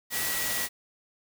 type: tone in noise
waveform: sine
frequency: 1931 Hz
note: B6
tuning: 39 cents flat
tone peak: -35 dBFS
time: 0.1-0.69 s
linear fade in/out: 50 ms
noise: white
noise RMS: -30 dBFS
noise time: 0.1-0.69 s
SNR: -8 dB
effects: none